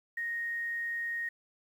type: tone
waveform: sine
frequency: 1865 Hz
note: A#6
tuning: in tune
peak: -32 dBFS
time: 0.17-1.29 s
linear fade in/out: 5 ms
effects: 10-bit